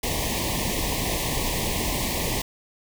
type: band-stop noise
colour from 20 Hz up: pink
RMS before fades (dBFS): -26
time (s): 0.03-2.42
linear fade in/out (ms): 5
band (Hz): 1100 to 1800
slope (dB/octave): 96
effects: none